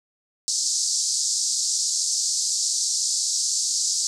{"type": "band-pass noise", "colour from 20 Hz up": "white", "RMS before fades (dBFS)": -24, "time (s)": [0.48, 4.07], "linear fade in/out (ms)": 0, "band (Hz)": [4500, 8000], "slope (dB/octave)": 48, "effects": []}